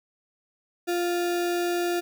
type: tone with sample-and-hold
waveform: sine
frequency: 349.2 Hz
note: F4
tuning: in tune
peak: -23 dBFS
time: 0.87-2.01 s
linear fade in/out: 20 ms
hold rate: 1050 Hz
effects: none